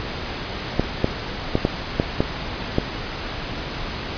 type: clicks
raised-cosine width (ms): 2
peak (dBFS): -3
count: 7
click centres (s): 0.796 / 1.044 / 1.554 / 1.651 / 1.999 / 2.205 / 2.784
effects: pink hiss -29 dBFS RMS until 4.17 s + resampled to 11025 Hz